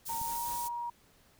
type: high-pass noise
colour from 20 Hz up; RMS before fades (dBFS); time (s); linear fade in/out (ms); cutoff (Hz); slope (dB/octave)
white; -40; 0.05-0.69; 20; 6000; 12
type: noise with tremolo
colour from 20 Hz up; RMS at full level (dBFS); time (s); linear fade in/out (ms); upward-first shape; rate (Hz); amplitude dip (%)
pink; -49; 0.07-0.68; 20; sine; 5; 60
type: tone with pitch glide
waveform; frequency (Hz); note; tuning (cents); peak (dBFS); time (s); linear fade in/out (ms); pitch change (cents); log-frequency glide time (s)
sine; 924 to 950.5; A#5 to A#5; -16 to +33; -34; 0.09-0.9; 5; +49; 0.22-0.51
type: click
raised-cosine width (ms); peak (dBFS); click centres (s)
5; -34; 0.215
effects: pink hiss -64 dBFS RMS until 1.39 s